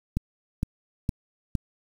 click train, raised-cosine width 5 ms, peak -12 dBFS, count 4, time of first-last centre 0.17-1.552 s, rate 2.17 Hz, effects 7-bit

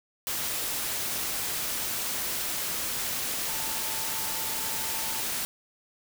sine tone in noise, 888 Hz, A5, 16 cents sharp, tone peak -42 dBFS, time 3.48-5.2 s, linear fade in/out 0 ms, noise white, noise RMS -31 dBFS, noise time 0.27-5.45 s, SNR -14 dB, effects none

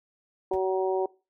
harmonic tone, 188.7 Hz, F#3, 34 cents sharp, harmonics 2 / 3 / 4 / 5, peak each -25 / -32 / -32 / -35 dBFS, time 0.51-1.06 s, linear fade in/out 5 ms
brown noise with exponential decay, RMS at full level -36 dBFS, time 0.53-0.6 s, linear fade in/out 5 ms, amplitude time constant 15 ms
effects noise-tail reverb RT60 0.3 s tail -22 dB re dry

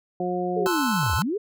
harmonic tone, 179.8 Hz, F#3, 49 cents flat, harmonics 1 / 2 / 3 / 4, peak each -30 / -27 / -32 / -29 dBFS, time 0.2-0.67 s, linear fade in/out 2 ms
sine linear two-way sweep, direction down then up, 446.6 to 66 to 446.6 Hz, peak -23 dBFS, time 0.56-1.38 s, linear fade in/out 10 ms, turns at 1.15 s
square chord, F# half-diminished seventh, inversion first, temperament equal with one note detuned, 872.9 / 1046.5 / 1318.5 / 1480 Hz, A5 / C6 / E6 / F#6, -14 / 0 / 0 / 0 cents, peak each -30 dBFS, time 0.66-1.22 s, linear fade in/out 0 ms
clicks, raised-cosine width 1 ms, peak -25 dBFS, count 5, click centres 1.032 / 1.064 / 1.098 / 1.134 / 1.186 s
effects none

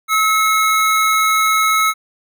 square tone pair together, 1293 / 2175 Hz, E6 / C#7, -34 / -33 cents, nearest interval major sixth, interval 901 cents, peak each -14 / -19 dBFS, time 0.08-1.94 s, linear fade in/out 50 ms, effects none

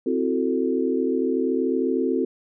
sine chord, F# half-diminished seventh, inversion second, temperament equal with one note detuned, 261.6 / 329.6 / 370 / 443.3 Hz, C4 / E4 / F#4 / A4, 0 / 0 / 0 / +13 cents, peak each -24 / -28 / -25 / -26 dBFS, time 0.06-2.25 s, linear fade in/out 5 ms, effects none

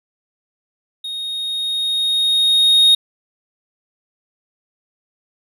triangle tone with level ramp, 3726 Hz, A#7, 2 cents flat, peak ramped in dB -23 to -6 dBFS, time 1.04-2.95 s, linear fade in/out 5 ms, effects none

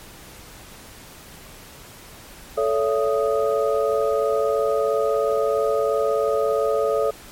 sine tone cluster, 439.1 / 565 / 668 / 1244 Hz, A4 / C#5 / E5 / D#6, -4 / +33 / +23 / -1 cents, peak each -21 / -22 / -26 / -28 dBFS, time 2.57-7.11 s, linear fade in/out 10 ms, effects pink hiss -43 dBFS RMS until 7.31 s + MP3 64 kbps

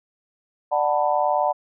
sine chord, B minor seventh, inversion first, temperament just, 592.7 / 740.8 / 889 / 987.8 Hz, D5 / F#5 / A5 / B5, +16 / +2 / +18 / 0 cents, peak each -23 / -22 / -24 / -26 dBFS, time 0.71-1.53 s, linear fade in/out 20 ms, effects none

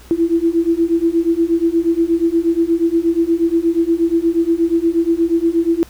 sine beating tone pair, 329.6 / 338 Hz, E4 / E4, 0 / +43 cents, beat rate 8.4 Hz, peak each -16 / -15 dBFS, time 0.11-5.83 s, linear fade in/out 0 ms, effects added 60 Hz sine -42 dBFS peak until 5.89 s + pink hiss -44 dBFS RMS until 5.89 s

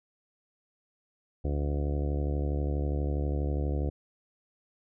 harmonic tone, 72.3 Hz, D2, 27 cents flat, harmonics 1 / 2 / 3 / 4 / 5 / 6 / 7 / 8 / 9 / 10, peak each -28 / -35 / -44 / -38 / -40 / -43 / -41 / -48 / -48 / -49 dBFS, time 1.44-3.9 s, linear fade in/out 10 ms, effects none

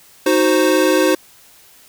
square chord, C diminished, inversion first, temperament equal, 311.1 / 370 / 523.3 Hz, Eb4 / Gb4 / C5, 0 / 0 / 0 cents, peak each -17 dBFS, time 0.26-1.15 s, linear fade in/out 5 ms, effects white hiss -47 dBFS RMS until 1.88 s

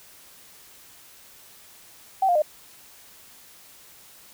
sine tone with pitch steps, 769 / 704 / 608 Hz, G5 / F5 / D#5, -33 / +14 / -40 cents, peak -17 dBFS, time 2.22-2.421 s, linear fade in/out 5 ms, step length 67 ms, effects white hiss -50 dBFS RMS until 4.33 s

